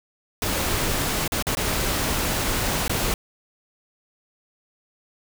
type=noise with dropouts; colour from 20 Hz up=pink; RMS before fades=-24 dBFS; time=0.42-3.14 s; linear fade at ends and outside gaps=2 ms; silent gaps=1.278-1.32 / 1.425-1.468 / 1.551-1.57 / 2.88-2.895 s; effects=none